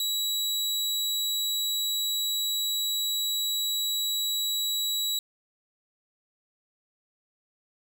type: tone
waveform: sawtooth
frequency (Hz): 3900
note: B7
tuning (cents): -23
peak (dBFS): -23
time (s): 0-5.19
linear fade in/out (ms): 2
effects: none